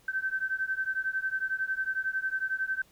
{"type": "beating tone pair", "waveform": "sine", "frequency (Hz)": [1540, 1551], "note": ["G6", "G6"], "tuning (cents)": [-31, -19], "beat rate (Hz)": 11, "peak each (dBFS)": [-31, -32], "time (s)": [0.08, 2.82], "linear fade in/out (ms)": 5, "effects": ["pink hiss -62 dBFS RMS until 2.91 s"]}